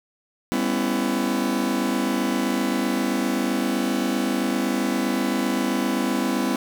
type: chord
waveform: 40% pulse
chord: C# half-diminished seventh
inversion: second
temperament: just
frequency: 199.57 / 249.5 / 277.2 / 332.6 Hz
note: G3 / B3 / C#4 / E4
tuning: +31 / +18 / 0 / +16 cents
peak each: -27 / -24 / -27 / -27 dBFS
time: 0.52-6.56 s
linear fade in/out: 0 ms
effects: none